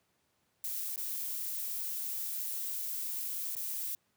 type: noise with dropouts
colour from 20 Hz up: violet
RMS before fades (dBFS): -37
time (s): 0.64-3.95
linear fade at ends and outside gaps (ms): 1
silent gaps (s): 0.96-0.977 / 3.552-3.566
effects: pink hiss -75 dBFS RMS until 4.16 s + high-pass 100 Hz 12 dB/octave